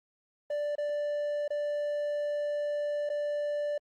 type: tone with dropouts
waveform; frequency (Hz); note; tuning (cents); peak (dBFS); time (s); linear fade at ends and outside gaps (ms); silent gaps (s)
triangle; 587.3; D5; 0; -27; 0.5-3.78; 5; 0.754-0.781 / 1.48-1.504 / 3.092-3.099
effects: Opus 24 kbps